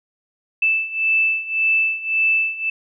sine beating tone pair, 2637 / 2638.8 Hz, E7 / E7, 0 / +1 cents, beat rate 1.8 Hz, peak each -21 / -18 dBFS, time 0.62-2.7 s, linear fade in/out 5 ms, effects none

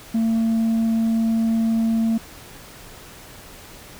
sine tone, 225.7 Hz, A3, 44 cents sharp, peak -14 dBFS, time 0.14-2.18 s, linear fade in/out 10 ms, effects tanh soft clip ceiling -16 dBFS + pink hiss -42 dBFS RMS until 3.99 s

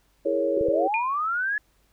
sine chord, A# half-diminished seventh, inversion second, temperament equal, 329.6 / 415.3 / 466.2 / 554.4 Hz, E4 / G#4 / A#4 / C#5, 0 / 0 / 0 / 0 cents, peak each -28 / -28 / -29 / -24 dBFS, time 0.25-0.88 s, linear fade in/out 10 ms
sine linear sweep, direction up, 372.4 to 1721 Hz, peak -23 dBFS, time 0.57-1.58 s, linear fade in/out 2 ms
clicks, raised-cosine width 5 ms, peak -24 dBFS, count 2, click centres 0.611 / 0.686 s
sine tone with exponential decay, 2430 Hz, D#7, 42 cents flat, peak -21 dBFS, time 0.94-1.18 s, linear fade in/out 1 ms, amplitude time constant 52 ms
effects added 50 Hz sine -66 dBFS peak until 1.92 s + pink hiss -66 dBFS RMS until 1.92 s

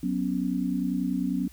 sine chord, F# suspended fourth, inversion none, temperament equal, 185 / 246.9 / 277.2 Hz, F#3 / B3 / C#4, 0 / 0 / 0 cents, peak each -29 dBFS, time 0.03-1.48 s, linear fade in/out 5 ms, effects added 60 Hz sine -49 dBFS peak until 1.52 s + white hiss -56 dBFS RMS until 1.52 s

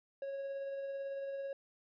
triangle tone with tremolo, 550 Hz, C#5, 14 cents flat, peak -35 dBFS, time 0.22-1.53 s, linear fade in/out 2 ms, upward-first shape triangle, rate 18 Hz, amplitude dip 30%, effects resampled to 11025 Hz

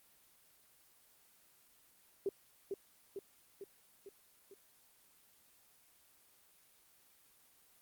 sine tone with echo, 393.9 Hz, G4, 8 cents sharp, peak -32 dBFS, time 2.26-2.29 s, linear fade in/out 2 ms, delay 450 ms, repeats 5, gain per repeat -4 dB, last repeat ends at 4.54 s, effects white hiss -67 dBFS RMS until 7.81 s + Opus 24 kbps

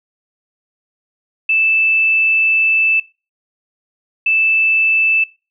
sine tone bursts at uneven times, 2637 Hz, E7, in tune, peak -11 dBFS, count 2, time 1.49-3 / 4.26-5.24 s, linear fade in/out 5 ms, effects noise-tail reverb RT60 0.3 s tail -21 dB re dry

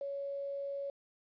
sine tone with quantisation, 559 Hz, C#5, 14 cents sharp, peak -36 dBFS, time 0.01-0.9 s, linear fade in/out 2 ms, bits 10, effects resampled to 11025 Hz

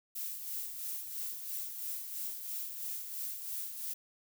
violet noise with tremolo, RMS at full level -38 dBFS, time 0.15-3.94 s, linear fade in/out 10 ms, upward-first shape sine, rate 3 Hz, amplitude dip 50%, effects none

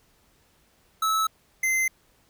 square tone pair in turn, 1303 / 2070 Hz, E6 / C7, -20 / -19 cents, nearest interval minor sixth, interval 801 cents, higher second, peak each -22 dBFS, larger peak neither, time 1.02-1.27 / 1.63-1.88 s, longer neither, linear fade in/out 5 ms, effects pink hiss -63 dBFS RMS until 2.29 s

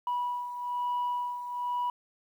sine beating tone pair, 977 / 978.1 Hz, B5 / B5, -19 / -17 cents, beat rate 1.1 Hz, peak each -29 / -35 dBFS, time 0.07-1.9 s, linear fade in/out 2 ms, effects tanh soft clip ceiling -25 dBFS + 10-bit

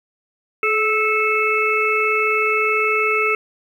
harmonic tone with a mistuned harmonic, 436.9 Hz, A4, 12 cents flat, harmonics 1 / 3 / 5 / 6, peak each -21 / -21 / -21 / -21 dBFS, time 0.63-3.35 s, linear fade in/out 2 ms, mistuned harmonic 1, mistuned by -29 cents, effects 8-bit

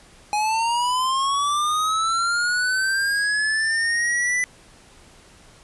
square linear sweep, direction up, 830 to 2000 Hz, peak -20 dBFS, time 0.33-4.44 s, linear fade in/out 0 ms, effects pink hiss -50 dBFS RMS until 5.63 s + resampled to 24000 Hz

